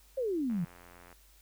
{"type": "exponential sweep", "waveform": "sine", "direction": "down", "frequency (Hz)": [554.4, 159.8], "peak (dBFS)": -29, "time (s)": [0.17, 0.65], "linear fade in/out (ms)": 10}
{"type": "click train", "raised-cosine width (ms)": 0.5, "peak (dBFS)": -38, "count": 56, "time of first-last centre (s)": [0.5, 1.127], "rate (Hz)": 87.7}
{"effects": ["added 50 Hz sine -60 dBFS peak until 1.41 s", "white hiss -63 dBFS RMS until 1.41 s"]}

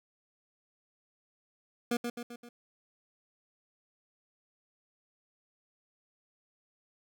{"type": "tone with echo", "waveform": "25% pulse", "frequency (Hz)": 239, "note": "A#3", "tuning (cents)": 43, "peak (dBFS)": -24, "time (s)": [1.91, 1.97], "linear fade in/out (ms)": 5, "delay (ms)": 130, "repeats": 4, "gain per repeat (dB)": -5, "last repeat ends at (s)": 2.49, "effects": []}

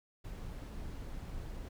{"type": "noise", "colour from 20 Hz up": "brown", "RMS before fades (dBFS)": -43, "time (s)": [0.24, 1.69], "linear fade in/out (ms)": 10, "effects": []}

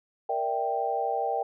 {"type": "chord", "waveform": "sine", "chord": "E half-diminished seventh", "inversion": "second", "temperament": "equal", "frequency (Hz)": [466.2, 587.3, 659.3, 784], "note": ["Bb4", "D5", "E5", "G5"], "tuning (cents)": [0, 0, 0, 0], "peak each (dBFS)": [-32, -34, -33, -28], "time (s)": [0.29, 1.43], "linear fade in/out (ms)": 5, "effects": []}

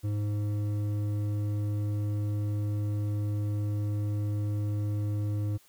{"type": "tone with hard clipping", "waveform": "sine", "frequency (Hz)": 103.83, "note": "G#2", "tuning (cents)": 0, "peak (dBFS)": -29, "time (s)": [0.03, 5.58], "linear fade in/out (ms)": 20, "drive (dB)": 8, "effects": ["white hiss -61 dBFS RMS until 5.68 s"]}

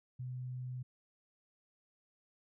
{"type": "tone", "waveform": "sine", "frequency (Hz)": 126.4, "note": "B2", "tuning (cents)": 41, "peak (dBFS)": -39, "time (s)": [0.19, 0.83], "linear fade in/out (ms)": 10, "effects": []}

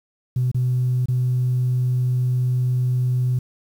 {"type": "tone with dropouts", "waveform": "sine", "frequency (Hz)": 125.8, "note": "B2", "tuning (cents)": 32, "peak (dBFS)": -16, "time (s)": [0.36, 3.39], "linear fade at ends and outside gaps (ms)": 5, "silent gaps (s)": [[0.515, 0.545], [1.058, 1.084]], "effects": ["tanh soft clip ceiling -13 dBFS", "8-bit"]}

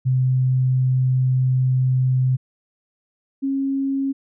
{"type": "tone pair in turn", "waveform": "sine", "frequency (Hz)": [128.9, 272.4], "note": ["C3", "C#4"], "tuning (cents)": [-26, -30], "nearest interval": "octave + minor second", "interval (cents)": 1296, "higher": "second", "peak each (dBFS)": [-15, -19], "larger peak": "first", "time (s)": [[0.05, 2.37], [3.42, 4.13]], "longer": "first", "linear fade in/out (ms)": 20, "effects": []}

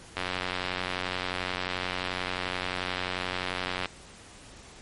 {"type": "click train", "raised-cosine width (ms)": 0.3, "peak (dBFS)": -13, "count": 338, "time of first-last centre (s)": [0.17, 3.857], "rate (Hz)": 91.4, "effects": ["pink hiss -49 dBFS RMS until 4.81 s", "MP3 48 kbps"]}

